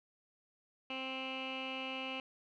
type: tone with low-pass filter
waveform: 15% pulse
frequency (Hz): 262.8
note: C4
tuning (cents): +8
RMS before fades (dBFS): -41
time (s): 0.9-2.2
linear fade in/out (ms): 2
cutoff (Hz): 2800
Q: 6.7
effects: none